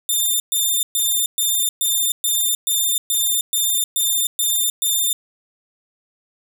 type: tone bursts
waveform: 5% pulse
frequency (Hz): 3596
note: A7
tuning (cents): +37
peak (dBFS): -9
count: 12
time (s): 0.09-5.13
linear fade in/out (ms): 2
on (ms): 310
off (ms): 120
effects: none